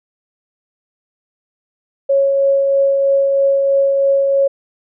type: tone with tremolo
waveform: sine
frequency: 551 Hz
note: C#5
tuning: 11 cents flat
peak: -9 dBFS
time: 2.09-4.48 s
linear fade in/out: 10 ms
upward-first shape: triangle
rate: 3.1 Hz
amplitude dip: 30%
effects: none